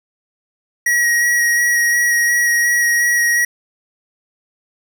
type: tone with vibrato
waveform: square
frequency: 1903 Hz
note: A#6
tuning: 35 cents sharp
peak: -13 dBFS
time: 0.86-3.45 s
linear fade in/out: 5 ms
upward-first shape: square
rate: 2.8 Hz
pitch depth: 10 cents each way
effects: none